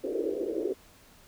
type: band-pass noise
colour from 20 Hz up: pink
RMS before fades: -31 dBFS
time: 0.03-0.74 s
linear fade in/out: 20 ms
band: 330 to 490 Hz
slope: 48 dB/octave
effects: pink hiss -57 dBFS RMS until 1.27 s